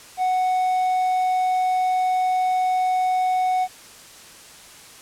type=tone; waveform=triangle; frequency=740 Hz; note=F#5; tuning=in tune; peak=-16 dBFS; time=0.17-3.68 s; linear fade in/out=50 ms; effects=white hiss -44 dBFS RMS until 5.01 s + low-pass 10000 Hz 12 dB/octave